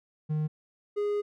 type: tone pair in turn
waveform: triangle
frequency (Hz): 153.5 / 412.8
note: D#3 / G#4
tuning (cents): -23 / -10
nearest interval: octave + perfect fourth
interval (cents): 1713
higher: second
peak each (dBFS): -24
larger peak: neither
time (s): 0.29-0.48 / 0.96-1.22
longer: second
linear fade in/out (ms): 20
effects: none